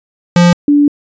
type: tone pair in turn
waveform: square / sine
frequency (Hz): 174.5 / 290.2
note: F3 / D4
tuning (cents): -1 / -21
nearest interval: major sixth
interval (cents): 880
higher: second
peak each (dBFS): -5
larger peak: neither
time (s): 0.36-0.53 / 0.68-0.88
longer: second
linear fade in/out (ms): 2
effects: resampled to 16000 Hz